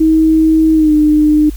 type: tone with pitch glide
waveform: sine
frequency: 317.6 to 302.6 Hz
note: D#4 to D#4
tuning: +36 to -48 cents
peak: -6 dBFS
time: 0-1.5 s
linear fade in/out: 10 ms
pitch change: -84 cents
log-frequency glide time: 0.74-0.93 s
effects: added 50 Hz sine -22 dBFS peak until 1.56 s + white hiss -41 dBFS RMS until 1.56 s